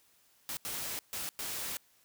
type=noise bursts at uneven times; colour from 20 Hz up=white; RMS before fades=-38 dBFS; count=4; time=0.49-0.57 / 0.65-0.99 / 1.13-1.29 / 1.39-1.77 s; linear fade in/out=0 ms; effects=white hiss -67 dBFS RMS until 2.04 s